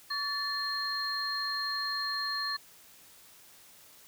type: tone cluster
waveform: sine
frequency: 1133 / 1755 / 4214 Hz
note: C#6 / A6 / C8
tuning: +37 / -5 / +12 cents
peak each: -37 / -36 / -33 dBFS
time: 0.1-2.57 s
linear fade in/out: 10 ms
effects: white hiss -56 dBFS RMS until 4.07 s